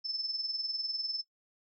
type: tone with tremolo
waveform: sine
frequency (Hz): 5270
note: E8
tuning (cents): -1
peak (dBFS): -30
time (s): 0.04-1.22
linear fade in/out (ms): 20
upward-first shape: sine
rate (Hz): 20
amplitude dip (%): 65
effects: noise-tail reverb RT60 0.1 s tail -17 dB re dry